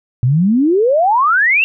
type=exponential sweep; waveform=sine; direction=up; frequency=116.54 to 2794 Hz; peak=-9 dBFS; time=0.23-1.64 s; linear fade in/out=0 ms; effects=none